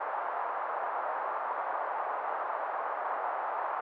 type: band-pass noise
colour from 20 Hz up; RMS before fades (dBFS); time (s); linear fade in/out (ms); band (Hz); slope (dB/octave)
pink; -34; 0-3.81; 10; 690 to 1200; 24
effects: none